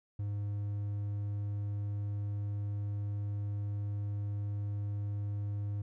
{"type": "tone", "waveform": "triangle", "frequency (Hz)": 102.3, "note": "G#2", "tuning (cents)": -26, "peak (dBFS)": -31, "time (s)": [0.19, 5.82], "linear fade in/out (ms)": 5, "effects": []}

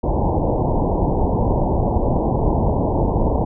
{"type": "low-pass noise", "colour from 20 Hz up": "pink", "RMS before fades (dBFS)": -18, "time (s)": [0.03, 3.45], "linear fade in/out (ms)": 10, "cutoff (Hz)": 970, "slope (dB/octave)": 96, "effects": []}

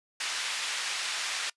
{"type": "band-pass noise", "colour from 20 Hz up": "pink", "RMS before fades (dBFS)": -33, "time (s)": [0.2, 1.5], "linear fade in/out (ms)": 5, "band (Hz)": [1700, 6800], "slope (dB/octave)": 12, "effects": ["noise-tail reverb RT60 0.1 s tail -23 dB re dry", "resampled to 24000 Hz"]}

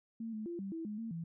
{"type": "tone with pitch steps", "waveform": "sine", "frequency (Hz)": [226.7, 216, 343.5, 195.9, 327.3, 210.3, 227, 166.3], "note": ["A#3", "A3", "F4", "G3", "E4", "G#3", "A#3", "E3"], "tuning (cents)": [-48, -32, -29, -1, -12, 22, -46, 16], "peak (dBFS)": -38, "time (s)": [0.2, 1.24], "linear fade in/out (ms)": 5, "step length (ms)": 130, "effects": []}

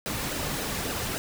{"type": "noise with flanger", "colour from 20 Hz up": "pink", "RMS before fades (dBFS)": -31, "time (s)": [0.06, 1.18], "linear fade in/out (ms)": 0, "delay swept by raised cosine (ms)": [0.88, 3.18], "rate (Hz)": 3.6, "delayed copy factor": -0.5, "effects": []}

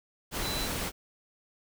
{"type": "tone in noise", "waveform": "sine", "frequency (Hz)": 3998, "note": "B7", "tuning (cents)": 20, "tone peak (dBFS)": -35, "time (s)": [0.41, 0.69], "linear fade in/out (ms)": 50, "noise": "pink", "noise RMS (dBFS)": -33, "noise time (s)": [0.31, 0.92], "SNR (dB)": -5, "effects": []}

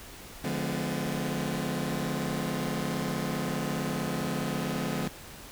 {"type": "chord", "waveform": "sawtooth", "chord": "D diminished seventh", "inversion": "none", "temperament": "just", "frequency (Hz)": [146.83, 176.2, 211.4, 253.7], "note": ["D3", "F3", "Ab3", "Cb4"], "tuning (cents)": [0, 16, 31, 47], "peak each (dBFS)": -31, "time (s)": [0.44, 5.08], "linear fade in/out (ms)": 5, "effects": ["pink hiss -46 dBFS RMS until 5.51 s"]}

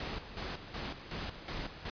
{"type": "noise with tremolo", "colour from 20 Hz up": "pink", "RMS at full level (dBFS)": -39, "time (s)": [0, 1.9], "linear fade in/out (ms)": 2, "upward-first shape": "square", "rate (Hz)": 2.7, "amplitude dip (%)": 65, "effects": ["resampled to 11025 Hz"]}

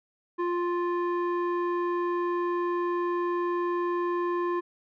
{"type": "tone with low-pass filter", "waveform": "square", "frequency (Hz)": 350, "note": "F4", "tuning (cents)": 4, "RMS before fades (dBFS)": -28, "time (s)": [0.38, 4.61], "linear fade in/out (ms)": 20, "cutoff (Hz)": 1300, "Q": 2.1, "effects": []}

